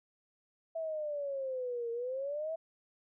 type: exponential two-way sweep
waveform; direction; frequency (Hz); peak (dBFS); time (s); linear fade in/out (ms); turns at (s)
sine; down then up; 659.3 to 461 to 659.3; -34; 0.75-2.56; 10; 1.91
effects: none

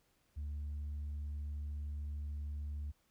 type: tone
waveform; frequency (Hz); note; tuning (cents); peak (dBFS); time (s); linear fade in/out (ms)
sine; 73.42; D2; 0; -36; 0.36-2.92; 20
effects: tanh soft clip ceiling -37 dBFS + pink hiss -75 dBFS RMS until 3.1 s

